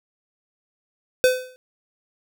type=tone with exponential decay; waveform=square; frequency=508 Hz; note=B4; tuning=49 cents sharp; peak=-11 dBFS; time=1.24-1.56 s; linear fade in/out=0 ms; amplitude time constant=69 ms; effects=none